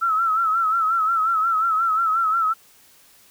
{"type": "tone with vibrato", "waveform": "sine", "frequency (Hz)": 1318.5, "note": "E6", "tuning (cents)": 0, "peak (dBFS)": -17, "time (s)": [0.01, 2.54], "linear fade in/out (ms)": 20, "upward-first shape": "sine", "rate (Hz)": 5.6, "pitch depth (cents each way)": 72, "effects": ["white hiss -53 dBFS RMS until 3.3 s"]}